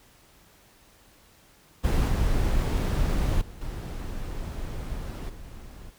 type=noise with level steps; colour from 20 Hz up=brown; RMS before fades=-22 / -24 / -42 / -33 / -42 dBFS; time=1.83-5.91 s; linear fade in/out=20 ms; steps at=2.08 / 3.41 / 3.61 / 5.29 s; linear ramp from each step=5 ms; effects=pink hiss -57 dBFS RMS until 5.98 s